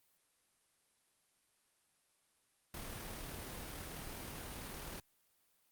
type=noise with amplitude modulation; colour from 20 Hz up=pink; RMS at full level=-45 dBFS; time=2.74-5 s; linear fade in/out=2 ms; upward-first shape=sine; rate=38.5 Hz; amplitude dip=25%; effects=white hiss -75 dBFS RMS until 5.71 s + Opus 32 kbps